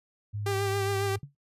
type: tone with pitch glide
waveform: sine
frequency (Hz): 103.83 to 102.82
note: G#2 to G#2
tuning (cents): 0 to -17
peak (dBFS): -31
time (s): 0.33-1.19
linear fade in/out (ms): 20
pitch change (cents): -17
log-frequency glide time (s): 0.58-0.99
type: tone with vibrato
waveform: sawtooth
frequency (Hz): 393.9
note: G4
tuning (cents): +8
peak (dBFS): -24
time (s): 0.46-1.16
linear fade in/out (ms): 5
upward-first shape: triangle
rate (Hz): 7.3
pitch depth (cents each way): 36
type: tone with exponential decay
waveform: sine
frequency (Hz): 141.4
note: C#3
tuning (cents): +35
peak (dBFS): -33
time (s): 1.23-1.35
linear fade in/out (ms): 2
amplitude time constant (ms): 25
effects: noise-tail reverb RT60 0.1 s tail -18 dB re dry + resampled to 32000 Hz